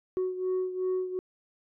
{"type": "beating tone pair", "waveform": "sine", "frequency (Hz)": [369.7, 372.4], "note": ["F#4", "F#4"], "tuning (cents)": [-1, 11], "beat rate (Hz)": 2.7, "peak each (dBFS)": [-27, -32], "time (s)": [0.17, 1.19], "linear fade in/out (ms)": 0, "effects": ["tanh soft clip ceiling -24 dBFS"]}